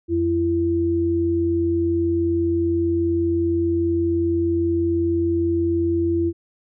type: tone pair together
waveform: sine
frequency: 88.11 / 336.9 Hz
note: F2 / E4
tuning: +16 / +38 cents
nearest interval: octave + major seventh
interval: 2322 cents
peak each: -25 / -18 dBFS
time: 0.08-6.33 s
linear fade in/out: 50 ms
effects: none